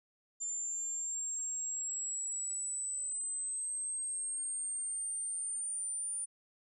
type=exponential sweep; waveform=sine; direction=up; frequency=7180 to 9270 Hz; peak=-35 dBFS; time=0.4-6.26 s; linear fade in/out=20 ms; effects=none